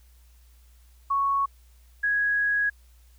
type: tone pair in turn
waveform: sine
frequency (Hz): 1108.7 / 1661.2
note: C#6 / G#6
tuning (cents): 0 / 0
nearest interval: perfect fifth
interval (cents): 700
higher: second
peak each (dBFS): -21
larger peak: neither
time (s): 1.1-1.46 / 2.03-2.7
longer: second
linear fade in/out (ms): 10
effects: added 60 Hz sine -52 dBFS peak until 3.18 s + white hiss -64 dBFS RMS until 3.18 s